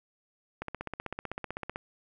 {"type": "click train", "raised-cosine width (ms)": 0.5, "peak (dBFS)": -20, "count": 19, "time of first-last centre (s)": [0.62, 1.759], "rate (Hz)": 15.8, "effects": []}